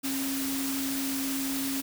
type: tone in noise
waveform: sine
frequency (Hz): 270.8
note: C#4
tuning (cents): -40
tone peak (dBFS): -30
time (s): 0.03-1.82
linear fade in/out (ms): 20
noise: white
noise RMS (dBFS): -34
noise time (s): 0.03-1.82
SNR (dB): +1
effects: none